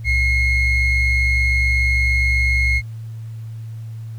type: ring-modulated tone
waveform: triangle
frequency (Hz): 1046.5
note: C6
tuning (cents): 0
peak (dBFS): -9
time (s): 0.04-2.82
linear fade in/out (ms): 50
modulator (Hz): 1110
effects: added 112 Hz sine -28 dBFS peak until 4.18 s + pink hiss -54 dBFS RMS until 4.18 s